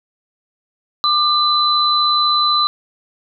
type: tone pair together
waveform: sine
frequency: 1194 / 4012 Hz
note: D6 / B7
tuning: +28 / +26 cents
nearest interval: octave + major sixth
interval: 2098 cents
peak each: -15 dBFS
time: 1.04-2.67 s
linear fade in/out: 0 ms
effects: none